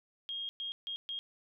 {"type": "tone bursts at uneven times", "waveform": "sine", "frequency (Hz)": 3246, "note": "G#7", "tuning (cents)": -40, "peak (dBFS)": -36, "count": 4, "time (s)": [[0.29, 0.49], [0.6, 0.72], [0.87, 0.96], [1.09, 1.19]], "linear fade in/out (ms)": 0, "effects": []}